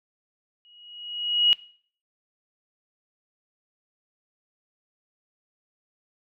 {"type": "tone with exponential growth", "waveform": "sine", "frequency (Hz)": 2900, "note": "F#7", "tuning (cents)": -35, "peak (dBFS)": -14, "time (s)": [0.65, 1.53], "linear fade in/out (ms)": 0, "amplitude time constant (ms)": 190, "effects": ["noise-tail reverb RT60 0.5 s tail -21 dB re dry"]}